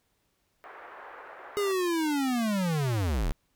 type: band-pass noise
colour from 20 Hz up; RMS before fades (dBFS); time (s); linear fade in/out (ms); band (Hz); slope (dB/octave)
white; -46; 0.64-1.72; 0; 420 to 1600; 24
type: linear sweep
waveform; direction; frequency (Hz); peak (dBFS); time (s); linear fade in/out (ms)
square; down; 415.3 to 30.87; -26; 1.57-3.32; 0
effects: pink hiss -73 dBFS RMS until 3.55 s